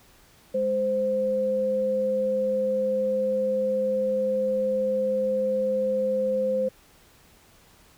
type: tone pair together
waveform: sine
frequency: 206.5 / 520.3 Hz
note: G#3 / C5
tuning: -10 / -10 cents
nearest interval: octave + major third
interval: 1600 cents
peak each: -32 / -22 dBFS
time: 0.54-6.69 s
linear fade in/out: 10 ms
effects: pink hiss -56 dBFS RMS until 7.97 s